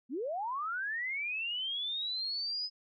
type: linear sweep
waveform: sine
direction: up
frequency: 217.8 to 5070 Hz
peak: -33 dBFS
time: 0.09-2.7 s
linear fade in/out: 50 ms
effects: none